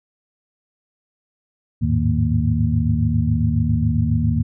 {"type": "tone cluster", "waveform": "sine", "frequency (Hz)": [78.9, 102.7, 110, 155.1, 231.5], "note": ["D#2", "G#2", "A2", "D#3", "A#3"], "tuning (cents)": [25, -19, 0, -5, -12], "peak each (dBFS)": -22, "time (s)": [1.81, 4.43], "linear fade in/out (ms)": 20, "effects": []}